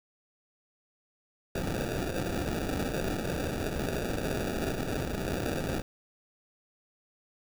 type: noise with sample-and-hold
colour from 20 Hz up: violet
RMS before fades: -32 dBFS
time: 1.55-5.82 s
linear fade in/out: 5 ms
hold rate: 1050 Hz
effects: none